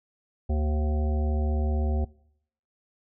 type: harmonic tone with a mistuned harmonic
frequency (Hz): 76.1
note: D#2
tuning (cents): -38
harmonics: 1 / 3 / 5 / 7 / 9 / 10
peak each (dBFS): -23 / -33 / -37 / -40 / -42 / -43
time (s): 0.49-2.05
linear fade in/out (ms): 10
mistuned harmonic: 1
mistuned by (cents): -79
effects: noise-tail reverb RT60 0.7 s tail -22 dB re dry